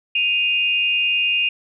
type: tone pair together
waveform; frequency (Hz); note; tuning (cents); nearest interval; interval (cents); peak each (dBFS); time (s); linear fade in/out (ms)
sine; 2496 / 2806; D#7 / F7; +5 / +8; major second; 203; -19; 0.15-1.49; 5
effects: none